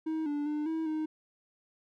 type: tone with pitch steps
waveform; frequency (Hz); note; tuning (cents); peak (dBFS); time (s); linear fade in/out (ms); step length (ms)
triangle; 317 / 291.6 / 299.5 / 321.6 / 311.4; D#4 / D4 / D4 / E4 / D#4; +32 / -12 / +34 / -43 / +2; -28; 0.06-1.06; 10; 200
effects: none